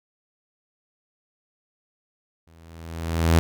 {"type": "tone with exponential growth", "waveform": "sawtooth", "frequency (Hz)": 82.41, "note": "E2", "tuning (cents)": 0, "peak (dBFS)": -9, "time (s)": [2.47, 3.39], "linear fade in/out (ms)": 0, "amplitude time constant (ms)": 200, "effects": []}